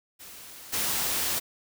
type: noise with level steps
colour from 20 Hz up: white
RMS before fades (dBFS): -45 / -28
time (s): 0.19-1.4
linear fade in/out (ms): 20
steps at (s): 0.72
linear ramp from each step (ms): 20
effects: none